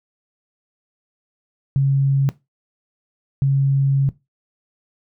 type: tone pair in turn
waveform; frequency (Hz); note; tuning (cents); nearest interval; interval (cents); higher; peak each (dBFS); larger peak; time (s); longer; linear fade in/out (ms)
sine; 137.3 / 137.3; C#3 / C#3; -16 / -16; unison; 0; neither; -13; neither; 1.76-2.29 / 3.42-4.09; second; 0
effects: noise-tail reverb RT60 0.2 s tail -17 dB re dry